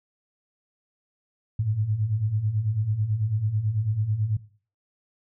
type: beating tone pair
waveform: sine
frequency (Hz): 101.2 / 110.3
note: G#2 / A2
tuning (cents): -44 / +5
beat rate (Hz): 9.1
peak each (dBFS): -29 / -23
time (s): 1.59-4.37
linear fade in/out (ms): 5
effects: noise-tail reverb RT60 0.4 s tail -17 dB re dry